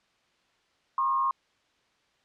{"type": "tone with frequency modulation", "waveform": "sine", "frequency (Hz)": 1076, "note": "C6", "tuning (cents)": 48, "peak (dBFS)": -23, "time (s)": [0.98, 1.31], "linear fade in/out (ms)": 2, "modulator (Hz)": 115, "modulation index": 0.59, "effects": ["white hiss -68 dBFS RMS until 2.24 s", "low-pass 4000 Hz 12 dB/octave"]}